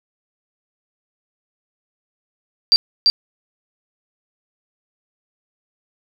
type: tone with echo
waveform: sine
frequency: 4700 Hz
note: D8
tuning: 1 cent sharp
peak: -8 dBFS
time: 2.72-2.76 s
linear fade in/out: 0 ms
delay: 340 ms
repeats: 1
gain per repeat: -2 dB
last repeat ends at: 3.1 s
effects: none